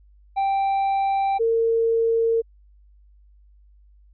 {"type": "tone pair in turn", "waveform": ["triangle", "sine"], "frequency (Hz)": [784, 456.2], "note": ["G5", "A#4"], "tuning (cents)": [0, -37], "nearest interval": "major sixth", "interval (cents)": 937, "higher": "first", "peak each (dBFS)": -17, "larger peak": "neither", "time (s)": [[0.36, 1.39], [1.39, 2.42]], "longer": "neither", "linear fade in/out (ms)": 20, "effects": ["added 50 Hz sine -50 dBFS peak until 4.13 s", "resampled to 11025 Hz"]}